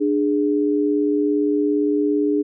sine tone pair together, 296.4 / 413.9 Hz, D4 / G#4, +16 / -6 cents, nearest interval tritone, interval 578 cents, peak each -18 / -20 dBFS, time 0-2.43 s, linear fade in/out 20 ms, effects none

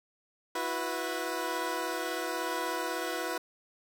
15% pulse chord, E suspended second, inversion none, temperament equal with one note detuned, 329.6 / 366 / 493.9 Hz, E4 / F#4 / B4, 0 / -19 / 0 cents, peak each -30 / -30 / -29 dBFS, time 0.55-3.38 s, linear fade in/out 5 ms, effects none

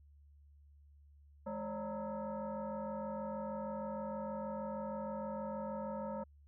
sine tone with frequency modulation, 164.81 Hz, E3, in tune, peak -38 dBFS, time 1.46-6.24 s, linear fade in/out 10 ms, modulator 376 Hz, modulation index 2.2, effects added 72 Hz sine -59 dBFS peak until 6.47 s

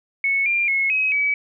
sine tone with pitch steps, 2205 / 2388 / 2178 / 2543 / 2283 Hz, C#7 / D7 / C#7 / D#7 / D7, -10 / +28 / -31 / +37 / -50 cents, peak -17 dBFS, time 0.24-1.34 s, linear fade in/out 2 ms, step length 220 ms, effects none

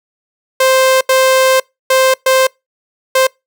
sawtooth tone bursts at uneven times, 523.3 Hz, C5, in tune, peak -4 dBFS, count 5, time 0.6-1.01 / 1.09-1.6 / 1.9-2.14 / 2.26-2.47 / 3.15-3.27 s, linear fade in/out 5 ms, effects noise-tail reverb RT60 0.2 s tail -25 dB re dry

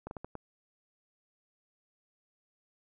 slowing click train, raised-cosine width 1 ms, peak -26 dBFS, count 5, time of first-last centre 0.07-0.353 s, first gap 41 ms, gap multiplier 1.38, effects none

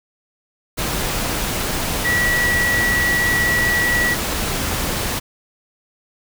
sine tone in noise, 1936 Hz, B6, 35 cents flat, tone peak -16 dBFS, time 2.04-4.15 s, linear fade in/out 20 ms, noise pink, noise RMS -22 dBFS, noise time 0.77-5.2 s, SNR +3 dB, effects none

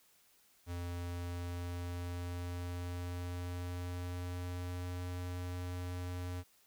square tone with pitch glide, 87.31 to 89.45 Hz, F2 to F2, 0 to +42 cents, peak -39 dBFS, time 0.66-6.44 s, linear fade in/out 50 ms, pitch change +42 cents, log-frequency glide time 0.86-5.06 s, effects white hiss -68 dBFS RMS until 6.66 s

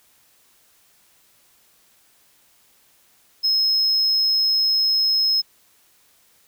triangle tone, 5160 Hz, E8, 38 cents flat, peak -15 dBFS, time 3.43-5.42 s, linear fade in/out 20 ms, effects white hiss -58 dBFS RMS until 6.47 s

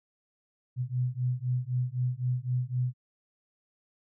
sine beating tone pair, 123.47 / 127.37 Hz, B2 / C3, 0 / -46 cents, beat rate 3.9 Hz, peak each -30 / -30 dBFS, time 0.76-2.94 s, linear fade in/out 50 ms, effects none

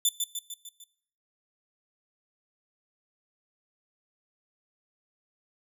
15% pulse tone with echo, 3520 Hz, A7, in tune, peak -14 dBFS, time 0.05-0.09 s, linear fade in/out 2 ms, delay 150 ms, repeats 5, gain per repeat -5 dB, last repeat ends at 0.84 s, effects noise-tail reverb RT60 0.6 s tail -20 dB re dry

